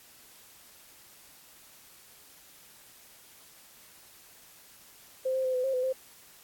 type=tone with pitch steps; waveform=sine; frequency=520 / 524 / 515 / 505 / 533 / 506 / 522 Hz; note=C5 / C5 / C5 / B4 / C5 / B4 / C5; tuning=-11 / +2 / -28 / +39 / +32 / +42 / -4 cents; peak=-26 dBFS; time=5.25-5.929 s; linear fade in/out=10 ms; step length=97 ms; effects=white hiss -55 dBFS RMS until 6.43 s + AAC 64 kbps